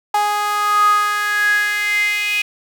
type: tone with high-pass filter sweep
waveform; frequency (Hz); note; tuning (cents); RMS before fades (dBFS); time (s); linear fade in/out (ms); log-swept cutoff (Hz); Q
sawtooth; 415.3; G#4; 0; -17; 0.14-2.42; 5; 900 to 2500; 9.9
effects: none